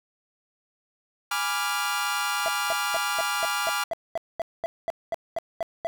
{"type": "chord", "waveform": "sawtooth", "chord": "G# diminished seventh", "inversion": "none", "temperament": "equal with one note detuned", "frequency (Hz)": [826.8, 987.8, 1174.7, 1396.9], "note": ["G#5", "B5", "D6", "F6"], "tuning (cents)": [-8, 0, 0, 0], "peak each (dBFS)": [-28, -30, -27, -25], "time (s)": [1.31, 3.84], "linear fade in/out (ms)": 5}
{"type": "tone bursts", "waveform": "triangle", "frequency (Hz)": 667, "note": "E5", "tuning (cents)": 20, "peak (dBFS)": -22, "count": 15, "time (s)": [2.46, 5.87], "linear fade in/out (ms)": 0, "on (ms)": 22, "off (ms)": 220}
{"effects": []}